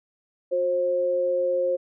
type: tone pair together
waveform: sine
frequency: 360.9 / 531.5 Hz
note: F#4 / C5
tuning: -43 / +27 cents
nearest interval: perfect fifth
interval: 670 cents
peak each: -30 / -21 dBFS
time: 0.51-1.77 s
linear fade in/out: 20 ms
effects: none